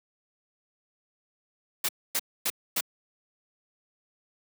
white noise bursts, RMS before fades -27 dBFS, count 4, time 1.84-2.808 s, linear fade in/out 5 ms, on 47 ms, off 260 ms, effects high-pass 200 Hz 12 dB/octave

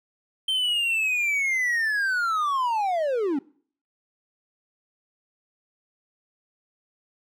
triangle linear sweep, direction down, 3132 to 260 Hz, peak -20 dBFS, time 0.48-3.39 s, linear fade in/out 5 ms, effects noise-tail reverb RT60 0.5 s tail -22 dB re dry

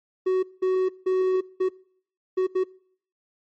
triangle tone bursts at uneven times, 373 Hz, F#4, 14 cents sharp, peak -17 dBFS, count 6, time 0.26-0.43 / 0.62-0.89 / 1.06-1.41 / 1.6-1.69 / 2.37-2.47 / 2.55-2.64 s, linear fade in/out 10 ms, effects noise-tail reverb RT60 0.6 s tail -23 dB re dry + MP3 32 kbps

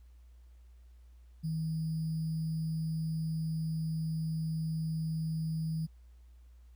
sine tone with sample-and-hold, 159.7 Hz, D#3, 45 cents sharp, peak -31 dBFS, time 1.43-5.87 s, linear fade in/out 20 ms, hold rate 4900 Hz, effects added 60 Hz sine -53 dBFS peak until 6.75 s + pink hiss -75 dBFS RMS until 6.75 s

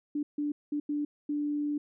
sine tone bursts at uneven times, 293.7 Hz, D4, in tune, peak -28 dBFS, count 5, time 0.15-0.23 / 0.38-0.52 / 0.72-0.8 / 0.89-1.05 / 1.29-1.78 s, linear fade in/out 5 ms, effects none

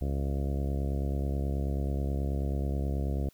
harmonic tone, 69.3 Hz, C#2, in tune, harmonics 1 / 2 / 3 / 4 / 5 / 6 / 7 / 8 / 9 / 10, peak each -29 / -35 / -39 / -41 / -43 / -45 / -46 / -47 / -48 / -49 dBFS, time 0.01-3.29 s, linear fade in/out 5 ms, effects white hiss -64 dBFS RMS until 3.33 s

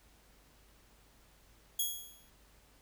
5% pulse tone with exponential decay, 3322 Hz, G#7, in tune, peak -20 dBFS, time 1.79-2.3 s, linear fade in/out 5 ms, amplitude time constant 110 ms, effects added 50 Hz sine -65 dBFS peak until 2.81 s + pink hiss -65 dBFS RMS until 2.81 s

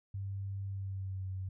sine tone with pitch glide, 98.1 to 94.43 Hz, G2 to F#2, +2 to +36 cents, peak -36 dBFS, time 0.14-1.49 s, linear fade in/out 5 ms, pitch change -66 cents, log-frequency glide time 0.67-1.27 s, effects none

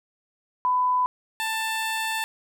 sine / 15% pulse tone pair in turn, 1000 / 886.2 Hz, B5 / A5, +21 / +12 cents, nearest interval major second, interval 209 cents, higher first, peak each -19 dBFS, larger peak neither, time 0.65-1.06 / 1.4-2.24 s, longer second, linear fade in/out 0 ms, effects none

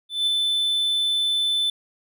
triangle tone with ADSR envelope, 3520 Hz, A7, in tune, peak -16 dBFS, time 0.09-1.7 s, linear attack 180 ms, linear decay 7 ms, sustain -2 dB, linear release 3 ms, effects none

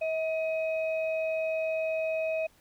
sine tone pair together, 640 / 2523 Hz, D#5 / D#7, +49 / +23 cents, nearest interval 2 octaves, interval 2374 cents, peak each -27 / -36 dBFS, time 0.01-2.47 s, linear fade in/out 10 ms, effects tanh soft clip ceiling -20 dBFS + pink hiss -63 dBFS RMS until 2.6 s

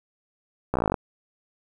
slowing click train, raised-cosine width 1 ms, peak -9 dBFS, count 12, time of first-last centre 0.74-0.942 s, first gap 15 ms, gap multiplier 1.04, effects 8-bit

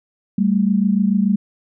sine tone pair together, 195.23 / 222.2 Hz, G3 / A3, -7 / +17 cents, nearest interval major second, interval 224 cents, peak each -15 / -18 dBFS, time 0.38-1.36 s, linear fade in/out 5 ms, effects none

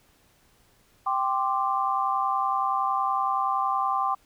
sine chord, G suspended fourth, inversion none, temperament just, 784 / 1045.3 / 1176 Hz, G5 / C6 / D6, 0 / -2 / +2 cents, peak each -27 dBFS, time 1.06-4.15 s, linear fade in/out 10 ms, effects pink hiss -62 dBFS RMS until 4.25 s

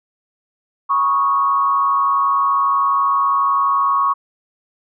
sine tone with frequency modulation, 1108.7 Hz, C#6, in tune, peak -13 dBFS, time 0.89-4.14 s, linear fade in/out 20 ms, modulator 132 Hz, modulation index 0.62, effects none

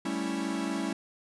45% pulse chord, A dominant seventh, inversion third, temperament equal, 196 / 220 / 277.2 / 329.6 Hz, G3 / A3 / C#4 / E4, 0 / 0 / 0 / 0 cents, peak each -36 / -37 / -34 / -35 dBFS, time 0.05-0.93 s, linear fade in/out 5 ms, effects resampled to 24000 Hz

